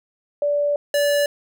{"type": "tone pair in turn", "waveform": ["sine", "square"], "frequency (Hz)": [581, 578.2], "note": ["D5", "D5"], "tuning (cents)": [-19, -27], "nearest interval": "unison", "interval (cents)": 8, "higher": "first", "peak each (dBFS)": -17, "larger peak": "neither", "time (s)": [[0.42, 0.76], [0.94, 1.26]], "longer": "first", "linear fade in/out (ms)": 2, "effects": []}